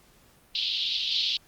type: band-pass noise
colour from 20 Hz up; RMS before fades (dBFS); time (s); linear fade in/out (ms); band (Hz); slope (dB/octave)
pink; -27; 0.55-1.37; 2; 3100 to 4400; 48
effects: pink hiss -59 dBFS RMS until 1.47 s + Opus 48 kbps